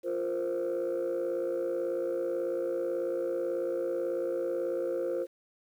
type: chord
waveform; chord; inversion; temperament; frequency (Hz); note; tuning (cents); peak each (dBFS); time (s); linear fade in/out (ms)
sine; F suspended fourth; none; just; 349.2 / 465.6 / 523.8; F4 / Bb4 / C5; 0 / -2 / +2; -32 / -34 / -30; 0.03-5.27; 50
effects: tanh soft clip ceiling -25 dBFS + 10-bit